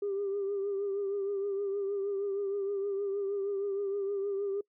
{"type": "tone with vibrato", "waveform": "sine", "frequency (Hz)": 398.5, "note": "G4", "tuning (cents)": 28, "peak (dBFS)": -29, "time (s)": [0.02, 4.61], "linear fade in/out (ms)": 5, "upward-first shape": "triangle", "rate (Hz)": 6.4, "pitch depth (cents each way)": 52, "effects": ["noise-tail reverb RT60 0.1 s tail -25 dB re dry", "tanh soft clip ceiling -26 dBFS"]}